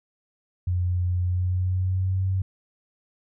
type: tone with pitch glide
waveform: sine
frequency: 89.5 to 94.71 Hz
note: F2 to F#2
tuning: +43 to +41 cents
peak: -21 dBFS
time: 0.67-2.42 s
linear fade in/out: 5 ms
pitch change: +98 cents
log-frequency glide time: 1.18-2.25 s
effects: none